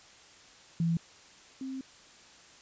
sine tone pair in turn, 166.7 / 264.6 Hz, E3 / C4, +20 / +20 cents, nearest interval minor sixth, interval 800 cents, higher second, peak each -25 / -35 dBFS, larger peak first, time 0.8-0.97 / 1.61-1.81 s, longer second, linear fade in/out 2 ms, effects white hiss -55 dBFS RMS until 2.61 s + resampled to 16000 Hz

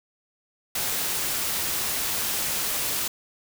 white noise, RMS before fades -27 dBFS, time 0.75-3.08 s, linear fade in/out 5 ms, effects none

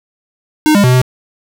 square tone with pitch steps, 307 / 202.2 / 126.1 / 127.2 Hz, D#4 / G#3 / B2 / C3, -23 / -46 / +36 / -48 cents, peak -7 dBFS, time 0.66-1.016 s, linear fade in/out 0 ms, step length 89 ms, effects none

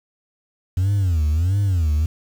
sine tone with vibrato, 87.31 Hz, F2, in tune, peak -13 dBFS, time 0.77-2.06 s, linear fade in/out 5 ms, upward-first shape sine, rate 1.5 Hz, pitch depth 260 cents each way, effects tanh soft clip ceiling -15 dBFS + 7-bit

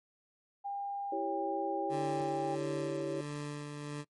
sine tone, 802 Hz, G5, 39 cents sharp, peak -35 dBFS, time 0.64-2.56 s, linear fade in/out 20 ms
sine chord, C# diminished, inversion first, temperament equal, 329.6 / 392 / 554.4 Hz, E4 / G4 / C#5, 0 / 0 / 0 cents, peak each -38 dBFS, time 1.12-3.21 s, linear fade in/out 5 ms
20% pulse tone with tremolo, 146.83 Hz, D3, in tune, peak -32 dBFS, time 1.89-4.05 s, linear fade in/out 50 ms, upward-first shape sine, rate 1.5 Hz, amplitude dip 35%
effects noise-tail reverb RT60 0.1 s tail -23 dB re dry + MP3 48 kbps

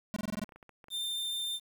square tone bursts, 210.9 Hz, G#3, 27 cents sharp, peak -33 dBFS, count 7, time 0.14-0.439 s, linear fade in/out 0 ms, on 23 ms, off 23 ms
clicks, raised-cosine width 0.5 ms, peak -37 dBFS, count 11, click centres 0.198 / 0.355 / 0.396 / 0.444 / 0.492 / 0.522 / 0.56 / 0.628 / 0.693 / 0.842 / 0.884 s
45% pulse tone, 3593 Hz, A7, 36 cents sharp, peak -33 dBFS, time 0.9-1.6 s, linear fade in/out 50 ms
effects 10-bit

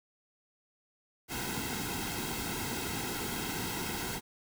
pink noise with comb filter, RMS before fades -36 dBFS, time 1.28-4.21 s, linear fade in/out 50 ms, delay 1.7 ms, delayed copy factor -0.75, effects none

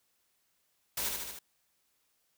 white noise with echo, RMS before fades -34 dBFS, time 0.97-1.09 s, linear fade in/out 5 ms, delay 75 ms, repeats 4, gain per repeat -3 dB, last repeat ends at 1.39 s, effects white hiss -75 dBFS RMS until 2.37 s

